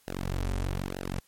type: tone with flanger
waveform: sawtooth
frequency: 46.25 Hz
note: F#1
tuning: in tune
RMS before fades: -32 dBFS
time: 0.07-1.2 s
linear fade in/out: 10 ms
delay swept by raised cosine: 0.86 to 6.26 ms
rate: 1.1 Hz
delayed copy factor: -0.95
effects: white hiss -64 dBFS RMS until 1.27 s + MP3 64 kbps